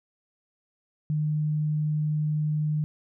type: tone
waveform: sine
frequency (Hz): 152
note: D#3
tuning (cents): -40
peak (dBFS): -23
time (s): 1.1-2.84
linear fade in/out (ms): 0
effects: none